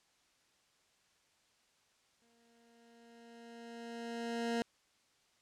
20% pulse tone with exponential growth, 233.1 Hz, A#3, in tune, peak -27 dBFS, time 2.22-4.62 s, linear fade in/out 0 ms, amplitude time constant 520 ms, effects white hiss -72 dBFS RMS until 5.41 s + low-pass 7000 Hz 12 dB/octave

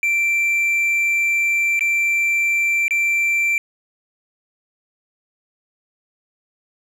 triangle tone with dropouts, 2349 Hz, D7, in tune, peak -14 dBFS, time 0.03-3.58 s, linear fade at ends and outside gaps 1 ms, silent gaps 1.793-1.808 / 2.881-2.908 s, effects none

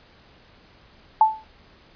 sine tone with exponential decay, 875 Hz, A5, 10 cents flat, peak -8 dBFS, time 1.21-1.44 s, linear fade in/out 2 ms, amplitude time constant 48 ms, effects pink hiss -53 dBFS RMS until 1.95 s + resampled to 11025 Hz

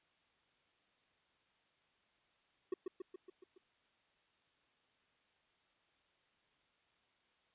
triangle tone with echo, 370 Hz, F#4, in tune, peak -32 dBFS, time 2.72-2.74 s, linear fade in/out 5 ms, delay 140 ms, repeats 6, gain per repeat -4 dB, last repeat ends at 3.58 s, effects white hiss -75 dBFS RMS until 7.54 s + resampled to 8000 Hz

